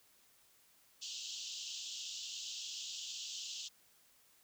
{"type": "band-pass noise", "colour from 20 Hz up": "pink", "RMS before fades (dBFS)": -45, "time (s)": [1.01, 3.69], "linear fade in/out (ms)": 20, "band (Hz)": [2800, 7400], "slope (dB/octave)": 96, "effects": ["white hiss -68 dBFS RMS until 4.43 s"]}